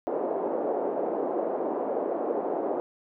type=band-pass noise; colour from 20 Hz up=white; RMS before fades=-29 dBFS; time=0.07-2.8 s; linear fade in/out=0 ms; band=310 to 660 Hz; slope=24 dB/octave; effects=none